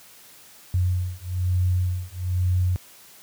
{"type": "beating tone pair", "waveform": "sine", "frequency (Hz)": [90.1, 91.2], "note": ["F#2", "F#2"], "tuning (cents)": [-45, -24], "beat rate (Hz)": 1.1, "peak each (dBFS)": -23, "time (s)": [0.74, 2.76], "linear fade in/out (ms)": 0, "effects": ["white hiss -49 dBFS RMS until 3.22 s", "high-pass 60 Hz 12 dB/octave"]}